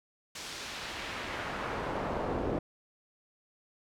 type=noise with band-pass filter sweep; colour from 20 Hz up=brown; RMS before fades=-36 dBFS; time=0.35-2.59 s; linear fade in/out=5 ms; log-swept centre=5900 to 450 Hz; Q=0.86; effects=none